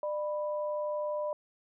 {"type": "tone pair together", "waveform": "sine", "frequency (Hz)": [599, 988], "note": ["D5", "B5"], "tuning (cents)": [34, 0], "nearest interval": "major sixth", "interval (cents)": 866, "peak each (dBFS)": [-31, -39], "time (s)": [0.03, 1.33], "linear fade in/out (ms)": 2, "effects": []}